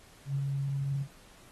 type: tone with ADSR envelope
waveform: sine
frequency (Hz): 138.59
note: C#3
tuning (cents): 0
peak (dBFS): -27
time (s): 0.25-1.08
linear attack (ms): 100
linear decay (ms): 50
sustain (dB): -2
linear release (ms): 86
effects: pink hiss -57 dBFS RMS until 1.51 s + AAC 32 kbps